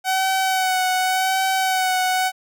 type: tone with vibrato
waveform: sawtooth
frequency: 752 Hz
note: F#5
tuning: 28 cents sharp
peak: -14 dBFS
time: 0.04-2.32 s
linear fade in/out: 50 ms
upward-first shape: sine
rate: 0.88 Hz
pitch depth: 26 cents each way
effects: none